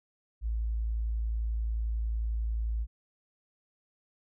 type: tone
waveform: sine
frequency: 55.6 Hz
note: A1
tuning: 19 cents sharp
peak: -28 dBFS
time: 0.41-2.87 s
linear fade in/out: 50 ms
effects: none